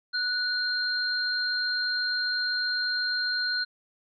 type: tone pair together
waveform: sine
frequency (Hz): 1477 / 4184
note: F#6 / C8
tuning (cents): -3 / -1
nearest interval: octave + tritone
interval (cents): 1802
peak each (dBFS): -28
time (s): 0.13-3.65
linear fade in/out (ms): 20
effects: none